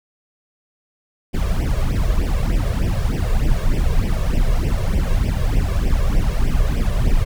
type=noise with flanger; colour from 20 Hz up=brown; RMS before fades=-17 dBFS; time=1.33-7.25 s; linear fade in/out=20 ms; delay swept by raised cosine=0.36 to 1.86 ms; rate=3.3 Hz; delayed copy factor=+1; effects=none